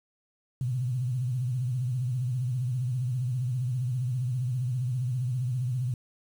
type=tone with vibrato; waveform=sine; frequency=125.4 Hz; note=B2; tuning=27 cents sharp; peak=-26 dBFS; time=0.61-5.94 s; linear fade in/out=2 ms; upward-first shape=sine; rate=15 Hz; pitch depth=110 cents each way; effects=9-bit